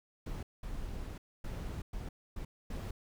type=noise bursts at uneven times; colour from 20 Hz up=brown; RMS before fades=-40 dBFS; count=6; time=0.26-0.43 / 0.63-1.18 / 1.44-1.82 / 1.93-2.09 / 2.36-2.45 / 2.7-2.91 s; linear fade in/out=5 ms; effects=none